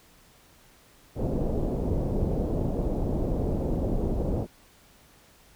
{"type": "low-pass noise", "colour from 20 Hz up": "pink", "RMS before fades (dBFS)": -27, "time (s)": [1.15, 4.47], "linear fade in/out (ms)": 50, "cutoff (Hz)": 600, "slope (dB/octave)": 24, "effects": ["pink hiss -57 dBFS RMS until 5.55 s"]}